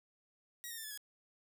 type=tone with pitch steps; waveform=5% pulse; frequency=1905 / 1843.3 / 1783.6 / 1725.8 / 1669.9 Hz; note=A#6 / A#6 / A6 / A6 / G#6; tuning=+37 / -20 / +23 / -34 / +9 cents; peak=-33 dBFS; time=0.64-0.975 s; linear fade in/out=0 ms; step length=67 ms; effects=none